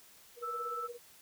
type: tone with tremolo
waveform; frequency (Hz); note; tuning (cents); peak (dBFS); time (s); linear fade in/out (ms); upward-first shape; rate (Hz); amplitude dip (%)
sine; 478.8; A#4; +46; -39; 0.36-0.99; 50; sine; 17; 80
type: tone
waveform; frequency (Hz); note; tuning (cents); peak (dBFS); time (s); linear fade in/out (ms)
sine; 1318.5; E6; 0; -36; 0.42-0.88; 20
effects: white hiss -59 dBFS RMS until 1.21 s